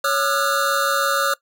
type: tone cluster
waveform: square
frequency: 557 / 1208 / 1345 / 1451 Hz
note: C#5 / D6 / E6 / F#6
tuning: +8 / +48 / +34 / -34 cents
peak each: -24 dBFS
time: 0.04-1.34 s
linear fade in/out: 5 ms
effects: noise-tail reverb RT60 0.1 s tail -20 dB re dry